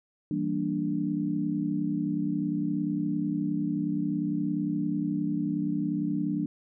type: chord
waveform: sine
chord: E half-diminished seventh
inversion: none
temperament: equal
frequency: 164.81 / 196 / 233.1 / 293.7 Hz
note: E3 / G3 / Bb3 / D4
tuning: 0 / 0 / 0 / 0 cents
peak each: -33 / -32 / -34 / -29 dBFS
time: 0.31-6.46 s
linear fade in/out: 2 ms
effects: none